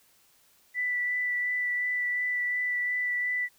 sine tone with vibrato, 1975.5 Hz, B6, in tune, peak -26 dBFS, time 0.74-3.49 s, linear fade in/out 50 ms, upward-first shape sine, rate 2.8 Hz, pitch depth 11 cents each way, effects white hiss -63 dBFS RMS until 3.58 s

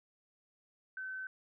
sine tone, 1528 Hz, G6, 45 cents flat, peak -39 dBFS, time 0.97-1.27 s, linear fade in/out 2 ms, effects none

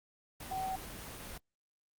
sine tone in noise, 759 Hz, F#5, 44 cents sharp, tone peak -34 dBFS, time 0.51-0.76 s, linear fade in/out 5 ms, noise pink, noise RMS -45 dBFS, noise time 0.4-1.38 s, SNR +8 dB, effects Opus 24 kbps

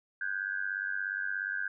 sine tone with amplitude modulation, 1568 Hz, G6, in tune, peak -27 dBFS, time 0.21-1.68 s, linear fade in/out 5 ms, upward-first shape sine, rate 97 Hz, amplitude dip 100%, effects none

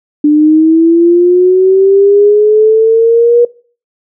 sine linear sweep, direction up, 294.8 to 480.9 Hz, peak -3 dBFS, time 0.24-3.45 s, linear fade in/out 5 ms, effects noise-tail reverb RT60 0.4 s tail -21 dB re dry

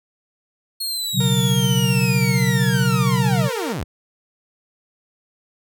sawtooth linear sweep, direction down, 4320 to 46.6 Hz, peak -20 dBFS, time 0.8-3.84 s, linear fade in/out 10 ms
sine chord, B suspended second, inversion none, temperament just, 123.47 / 138.9 / 185.21 Hz, B2 / C#3 / F#3, 0 / +4 / +2 cents, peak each -20 dBFS, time 1.13-3.5 s, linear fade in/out 50 ms
sawtooth tone with vibrato, 463.3 Hz, A#4, 11 cents flat, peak -23 dBFS, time 1.2-3.73 s, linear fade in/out 5 ms, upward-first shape triangle, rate 8.6 Hz, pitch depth 16 cents each way
effects none

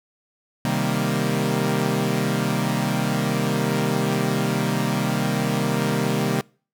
sawtooth chord, C minor seventh, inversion none, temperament equal, 130.81 / 155.56 / 196 / 233.1 Hz, C3 / Eb3 / G3 / Bb3, 0 / 0 / 0 / 0 cents, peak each -22 dBFS, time 0.65-6.41 s, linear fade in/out 0 ms, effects noise-tail reverb RT60 0.4 s tail -25 dB re dry

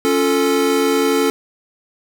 square chord, Db augmented, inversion none, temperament equal, 277.2 / 349.2 / 440 Hz, Db4 / F4 / A4, 0 / 0 / 0 cents, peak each -19 / -23 / -17 dBFS, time 0.05-1.3 s, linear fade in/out 0 ms, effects none

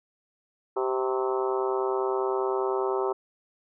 harmonic tone with a mistuned harmonic, 130 Hz, C3, 11 cents flat, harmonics 3 / 4 / 5 / 6 / 7 / 8 / 9 / 10, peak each -26 / -34 / -36 / -36 / -34 / -37 / -39 / -38 dBFS, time 0.76-3.13 s, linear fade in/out 10 ms, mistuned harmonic 9, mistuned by -52 cents, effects none

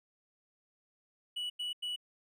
triangle tone bursts, 2944 Hz, F#7, 9 cents flat, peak -33 dBFS, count 3, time 1.36-1.962 s, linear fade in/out 10 ms, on 140 ms, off 91 ms, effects none

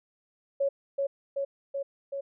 sine tone with echo, 554.4 Hz, C#5, in tune, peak -23 dBFS, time 0.6-0.69 s, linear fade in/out 10 ms, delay 380 ms, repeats 4, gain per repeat -2 dB, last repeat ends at 2.21 s, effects none

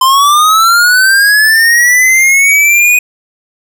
square linear sweep, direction up, 1029 to 2489 Hz, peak -5 dBFS, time 0.01-2.99 s, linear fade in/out 5 ms, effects none

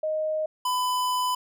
sine / square tone pair in turn, 622.3 / 1001.5 Hz, D#5 / B5, 0 / +24 cents, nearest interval minor sixth, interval 824 cents, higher second, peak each -24 dBFS, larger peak neither, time 0.03-0.46 / 0.65-1.35 s, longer second, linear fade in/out 5 ms, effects none

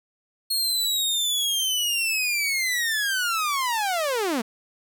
sawtooth linear sweep, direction down, 4307 to 211.3 Hz, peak -19 dBFS, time 0.5-4.42 s, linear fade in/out 10 ms, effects none

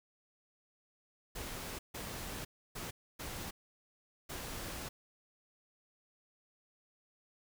pink noise bursts at uneven times, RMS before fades -43 dBFS, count 5, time 1.35-1.79 / 1.94-2.45 / 2.75-2.91 / 3.19-3.51 / 4.29-4.89 s, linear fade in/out 10 ms, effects none

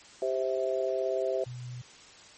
harmonic tone, 130.81 Hz, C3, in tune, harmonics 3 / 4 / 5, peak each -31 / -31 / -31 dBFS, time 0.22-1.44 s, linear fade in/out 2 ms
sine tone, 123.47 Hz, B2, in tune, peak -37 dBFS, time 1.46-1.82 s, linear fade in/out 10 ms
effects white hiss -52 dBFS RMS until 2.37 s + MP3 32 kbps

